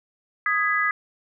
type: chord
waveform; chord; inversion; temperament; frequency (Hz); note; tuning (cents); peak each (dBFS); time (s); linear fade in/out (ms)
sine; G# minor; second; just; 1245.9 / 1661.2 / 1993.5; D#6 / G#6 / B6; +2 / 0 / +16; -24; 0.46-0.91; 2
effects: none